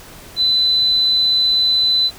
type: tone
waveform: sine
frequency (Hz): 4012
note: B7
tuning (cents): +26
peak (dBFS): -12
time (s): 0.36-2.11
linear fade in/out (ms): 50
effects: pink hiss -39 dBFS RMS until 2.18 s